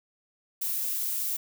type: noise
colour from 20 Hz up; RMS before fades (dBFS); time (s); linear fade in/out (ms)
violet; -30; 0.61-1.37; 10
effects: none